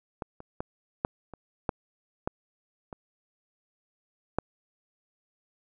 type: clicks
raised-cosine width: 1 ms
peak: -19 / -29 / -18 / -11 / -28 / -12 / -14 / -25 / -11 dBFS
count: 9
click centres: 0.222 / 0.404 / 0.605 / 1.049 / 1.337 / 1.692 / 2.275 / 2.928 / 4.386 s
effects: none